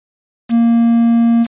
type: tone with quantisation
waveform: triangle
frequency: 232.5 Hz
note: A#3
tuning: 4 cents flat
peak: -6 dBFS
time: 0.49-1.47 s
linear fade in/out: 50 ms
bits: 5
effects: resampled to 8000 Hz